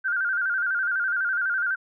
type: tone with vibrato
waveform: sine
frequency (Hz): 1480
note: F#6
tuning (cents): 0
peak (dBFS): -22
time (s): 0.04-1.76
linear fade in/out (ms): 20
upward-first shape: square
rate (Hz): 12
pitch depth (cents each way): 75
effects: none